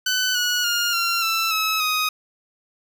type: tone with pitch steps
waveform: 15% pulse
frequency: 1506 / 1460.6 / 1416.6 / 1373.8 / 1332.4 / 1292.3 / 1253.3 Hz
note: F#6 / F#6 / F6 / F6 / E6 / E6 / D#6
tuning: +30 / -23 / +24 / -29 / +18 / -35 / +12 cents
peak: -13 dBFS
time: 0.06-2.09 s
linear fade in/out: 5 ms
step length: 290 ms
effects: none